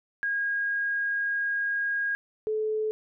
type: tone pair in turn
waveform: sine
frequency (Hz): 1633 / 432.5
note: G#6 / A4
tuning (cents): -30 / -30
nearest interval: octave + major seventh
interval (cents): 2300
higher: first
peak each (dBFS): -25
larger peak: neither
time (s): 0.23-2.15 / 2.47-2.91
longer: first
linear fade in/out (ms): 0
effects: none